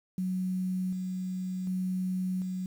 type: tone with tremolo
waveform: sine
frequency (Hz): 185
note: F#3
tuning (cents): 0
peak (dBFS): -28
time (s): 0.18-2.66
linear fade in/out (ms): 2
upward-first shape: square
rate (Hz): 0.67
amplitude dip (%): 30
effects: 9-bit